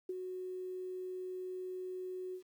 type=tone with ADSR envelope; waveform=sine; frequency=368.9 Hz; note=F#4; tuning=5 cents flat; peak=-34 dBFS; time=0.09-2.43 s; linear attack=5 ms; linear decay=29 ms; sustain=-5 dB; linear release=92 ms; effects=11-bit